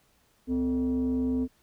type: tone with frequency modulation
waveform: sine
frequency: 256.2 Hz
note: C4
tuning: 36 cents flat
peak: -23 dBFS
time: 0.47-1.48 s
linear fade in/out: 50 ms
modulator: 187 Hz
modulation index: 0.51
effects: tanh soft clip ceiling -21 dBFS + pink hiss -66 dBFS RMS until 1.62 s